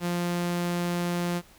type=tone; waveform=sawtooth; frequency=174.61 Hz; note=F3; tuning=in tune; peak=-22 dBFS; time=0-1.42 s; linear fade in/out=50 ms; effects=pink hiss -55 dBFS RMS until 1.58 s